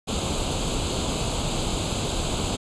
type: noise with comb filter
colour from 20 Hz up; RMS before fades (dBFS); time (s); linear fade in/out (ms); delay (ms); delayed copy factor
pink; -26; 0.07-2.57; 20; 0.27; +0.8
effects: resampled to 22050 Hz